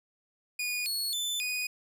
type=tone with pitch steps; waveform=sawtooth; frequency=2455 / 4361 / 3519 / 2479 Hz; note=D#7 / C#8 / A7 / D#7; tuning=-24 / -29 / 0 / -7 cents; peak=-27 dBFS; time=0.59-1.67 s; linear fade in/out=5 ms; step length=270 ms; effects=none